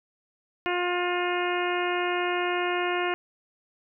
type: harmonic tone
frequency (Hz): 355.2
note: F4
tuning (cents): +29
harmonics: 1 / 2 / 3 / 4 / 5 / 6 / 7 / 8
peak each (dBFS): -28 / -31 / -33 / -34 / -35 / -36 / -36 / -37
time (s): 0.66-3.14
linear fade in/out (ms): 0
effects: none